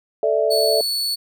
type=chord; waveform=sine; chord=A suspended fourth; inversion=none; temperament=equal; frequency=440 / 587.3 / 659.3 Hz; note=A4 / D5 / E5; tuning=0 / 0 / 0 cents; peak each=-20 dBFS; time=0.23-0.81 s; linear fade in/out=2 ms
type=tone; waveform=40% pulse; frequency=4435 Hz; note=C#8; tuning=in tune; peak=-19 dBFS; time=0.5-1.16 s; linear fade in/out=20 ms
effects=none